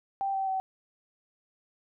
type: tone with pitch steps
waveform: sine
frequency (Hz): 784 / 773.2 / 762.6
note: G5 / G5 / G5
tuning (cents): 0 / -24 / -48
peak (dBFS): -27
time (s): 0.21-0.6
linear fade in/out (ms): 0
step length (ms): 130
effects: none